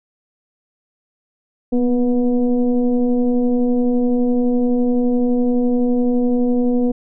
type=tone with frequency modulation; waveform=sine; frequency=246.9 Hz; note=B3; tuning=in tune; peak=-13 dBFS; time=1.72-6.92 s; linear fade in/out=10 ms; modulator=241 Hz; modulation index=0.89; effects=none